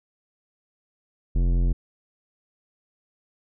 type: tone with tanh clipping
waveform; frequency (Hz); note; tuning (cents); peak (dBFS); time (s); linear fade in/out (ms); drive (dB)
sine; 43.65; F1; 0; -20; 1.35-1.73; 10; 15
effects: none